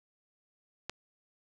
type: click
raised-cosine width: 0.2 ms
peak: -18 dBFS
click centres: 0.896 s
effects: none